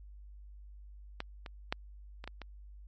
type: clicks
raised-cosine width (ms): 0.3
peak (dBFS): -20 / -27 / -15 / -28 / -25 / -27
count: 6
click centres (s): 1.204 / 1.462 / 1.725 / 2.241 / 2.276 / 2.417
effects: added 50 Hz sine -48 dBFS peak until 2.87 s + MP3 32 kbps